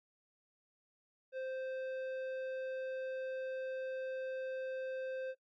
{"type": "tone with tanh clipping", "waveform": "sine", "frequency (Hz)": 522, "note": "C5", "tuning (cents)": -4, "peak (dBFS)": -40, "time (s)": [1.32, 5.35], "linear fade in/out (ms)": 50, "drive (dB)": 11, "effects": ["noise-tail reverb RT60 0.1 s tail -20 dB re dry", "AAC 64 kbps"]}